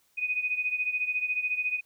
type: beating tone pair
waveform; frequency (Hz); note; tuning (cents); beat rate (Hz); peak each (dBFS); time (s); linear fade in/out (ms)
sine; 2489 / 2503; D#7 / D#7; 0 / +10; 14; -28 / -32; 0.17-1.81; 20
effects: white hiss -68 dBFS RMS until 1.85 s